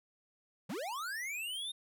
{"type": "linear sweep", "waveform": "square", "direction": "up", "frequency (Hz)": [138.59, 3700], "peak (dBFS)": -38, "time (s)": [0.69, 1.72], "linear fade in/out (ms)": 10, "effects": []}